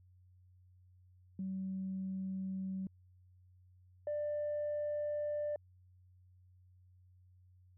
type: tone pair in turn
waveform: sine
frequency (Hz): 190 / 592.5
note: F#3 / D5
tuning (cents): +46 / +15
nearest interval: octave + minor sixth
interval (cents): 1969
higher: second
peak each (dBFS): -36 / -33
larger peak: second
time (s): 1.39-2.87 / 4.07-5.56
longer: second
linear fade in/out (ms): 2
effects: tanh soft clip ceiling -31 dBFS + added 91 Hz sine -61 dBFS peak until 7.77 s